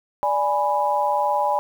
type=chord; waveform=sine; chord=G# diminished; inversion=second; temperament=equal; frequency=587.3 / 830.6 / 987.8 Hz; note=D5 / G#5 / B5; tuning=0 / 0 / 0 cents; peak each=-24 / -21 / -23 dBFS; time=0.23-1.59 s; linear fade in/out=0 ms; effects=8-bit